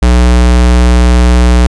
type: tone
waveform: square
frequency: 60.9 Hz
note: B1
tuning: 24 cents flat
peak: -4 dBFS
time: 0.02-1.67 s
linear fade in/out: 5 ms
effects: resampled to 22050 Hz